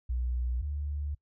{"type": "tone pair in turn", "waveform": "sine", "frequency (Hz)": [61.3, 72.78], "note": ["B1", "D2"], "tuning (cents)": [-12, -15], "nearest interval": "minor third", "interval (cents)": 297, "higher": "second", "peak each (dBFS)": [-28, -31], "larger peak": "first", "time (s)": [[0.09, 0.62], [0.62, 1.15]], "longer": "neither", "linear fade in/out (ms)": 10, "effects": ["noise-tail reverb RT60 0.1 s tail -23 dB re dry"]}